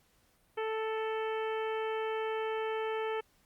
harmonic tone with a mistuned harmonic, 440 Hz, A4, in tune, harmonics 1 / 2 / 3 / 4 / 5 / 6 / 7, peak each -33 / -39 / -43 / -45 / -47 / -49 / -50 dBFS, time 0.57-3.21 s, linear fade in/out 10 ms, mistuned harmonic 5, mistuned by +15 cents, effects pink hiss -69 dBFS RMS until 3.45 s + Opus 48 kbps

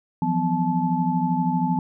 sine tone cluster, 168.2 / 180.9 / 251.1 / 868 Hz, E3 / F#3 / B3 / A5, +35 / -39 / +29 / -24 cents, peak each -25 dBFS, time 0.22-1.79 s, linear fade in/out 2 ms, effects none

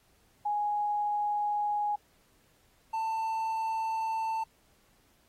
sine / triangle tone pair in turn, 830.6 / 891.1 Hz, G#5 / A5, 0 / +22 cents, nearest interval minor second, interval 122 cents, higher second, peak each -27 dBFS, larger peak neither, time 0.45-1.96 / 2.93-4.44 s, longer neither, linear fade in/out 10 ms, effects pink hiss -67 dBFS RMS until 5.28 s + AAC 48 kbps

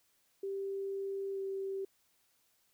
sine tone with pitch glide, 392 to 388.2 Hz, G4 to G4, 0 to -17 cents, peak -35 dBFS, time 0.43-1.85 s, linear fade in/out 5 ms, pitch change -17 cents, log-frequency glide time 1.33-1.39 s, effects white hiss -73 dBFS RMS until 2.73 s

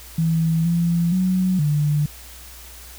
sine tone with pitch steps, 162.9 / 170 / 185.2 / 148.3 Hz, E3 / F3 / F#3 / D3, -20 / -46 / +2 / +17 cents, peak -16 dBFS, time 0.18-2.06 s, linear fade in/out 5 ms, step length 470 ms, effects added 60 Hz sine -42 dBFS peak until 2.98 s + white hiss -42 dBFS RMS until 2.98 s

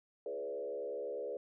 sine tone with frequency modulation, 493.9 Hz, B4, in tune, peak -37 dBFS, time 0.26-1.37 s, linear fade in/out 2 ms, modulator 71.6 Hz, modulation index 1.3, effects none

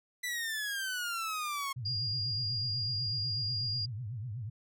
sawtooth exponential sweep, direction down, 1997 to 1083 Hz, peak -30 dBFS, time 0.23-1.73 s, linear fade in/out 10 ms
sine tone with vibrato, 113.9 Hz, A#2, 40 cents flat, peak -36 dBFS, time 1.76-4.5 s, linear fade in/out 10 ms, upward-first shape triangle, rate 8.1 Hz, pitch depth 280 cents each way
sine tone, 4823 Hz, D8, 45 cents sharp, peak -32 dBFS, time 1.85-3.86 s, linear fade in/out 10 ms
effects none

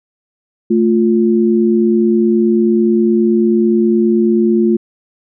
sine tone pair together, 221.2 / 350.6 Hz, A3 / F4, +9 / +7 cents, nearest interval minor sixth, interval 798 cents, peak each -11 / -12 dBFS, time 0.7-4.77 s, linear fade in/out 10 ms, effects none

